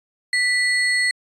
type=tone with sample-and-hold; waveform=sine; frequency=1975.5 Hz; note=B6; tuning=in tune; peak=-16 dBFS; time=0.33-1.11 s; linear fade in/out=2 ms; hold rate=6300 Hz; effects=resampled to 22050 Hz